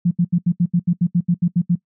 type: tone bursts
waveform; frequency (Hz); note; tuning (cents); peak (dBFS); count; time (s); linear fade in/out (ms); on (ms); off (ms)
sine; 174.61; F3; 0; -12; 13; 0.05-1.756; 10; 62; 75
effects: noise-tail reverb RT60 0.1 s tail -21 dB re dry